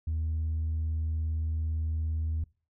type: tone with tanh clipping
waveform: triangle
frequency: 79.4 Hz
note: D#2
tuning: 36 cents sharp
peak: -28 dBFS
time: 0.07-2.44 s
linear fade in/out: 5 ms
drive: 6 dB
effects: noise-tail reverb RT60 0.4 s tail -24 dB re dry